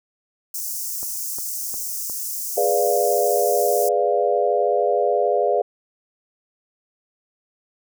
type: high-pass noise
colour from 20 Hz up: white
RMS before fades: -28 dBFS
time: 0.54-3.89 s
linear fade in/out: 5 ms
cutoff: 5400 Hz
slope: 48 dB/octave
type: click train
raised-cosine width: 1 ms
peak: -25 dBFS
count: 4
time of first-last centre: 1.03-2.098 s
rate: 2.81 Hz
type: chord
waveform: sine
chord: G# diminished seventh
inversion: none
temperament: equal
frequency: 415.3 / 493.9 / 587.3 / 698.5 Hz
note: G#4 / B4 / D5 / F5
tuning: 0 / 0 / 0 / 0 cents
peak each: -22 dBFS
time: 2.57-5.62 s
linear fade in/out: 5 ms
effects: none